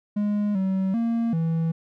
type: tone with pitch steps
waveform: triangle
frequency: 207.2 / 190.5 / 231.2 / 163.7 Hz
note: G#3 / G3 / A#3 / E3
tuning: -4 / -49 / -14 / -12 cents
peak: -19 dBFS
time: 0.16-1.72 s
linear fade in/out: 10 ms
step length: 390 ms
effects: none